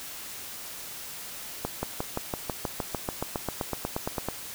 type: accelerating click train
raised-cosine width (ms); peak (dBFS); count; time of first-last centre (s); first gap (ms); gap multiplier
1; -14; 20; 1.65-4.286; 180; 0.97
effects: white hiss -40 dBFS RMS until 4.54 s